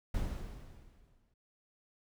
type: noise with exponential decay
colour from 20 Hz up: brown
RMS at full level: -33 dBFS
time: 0.14-1.34 s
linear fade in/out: 5 ms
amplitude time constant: 260 ms
effects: none